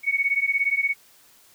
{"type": "beating tone pair", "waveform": "sine", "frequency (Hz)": [2217, 2234], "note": ["C#7", "C#7"], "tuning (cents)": [0, 13], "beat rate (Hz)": 17, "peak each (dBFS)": [-23, -23], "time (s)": [0.03, 0.95], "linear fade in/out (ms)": 50, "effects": ["white hiss -55 dBFS RMS until 1.54 s"]}